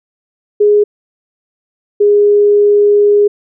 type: tone pair in turn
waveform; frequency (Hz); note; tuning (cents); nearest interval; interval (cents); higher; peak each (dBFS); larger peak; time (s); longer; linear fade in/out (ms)
sine; 415.3 / 411.7; G#4 / G#4; 0 / -15; unison; 15; first; -5; neither; 0.6-0.84 / 2-3.28; second; 10
effects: none